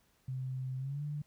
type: tone with pitch glide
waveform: sine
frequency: 130 to 147.62 Hz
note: C3 to D3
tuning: -11 to +9 cents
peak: -35 dBFS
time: 0.28-1.22 s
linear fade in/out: 5 ms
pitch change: +220 cents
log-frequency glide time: 0.78-1.03 s
effects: pink hiss -71 dBFS RMS until 1.26 s